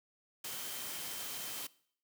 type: tone in noise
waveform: sine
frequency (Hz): 3119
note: G7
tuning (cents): -9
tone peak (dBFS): -52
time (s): 0.44-1.67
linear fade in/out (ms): 5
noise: white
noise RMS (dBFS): -42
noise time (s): 0.44-1.67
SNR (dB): -13
effects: noise-tail reverb RT60 0.6 s tail -21 dB re dry + high-pass 100 Hz 12 dB/octave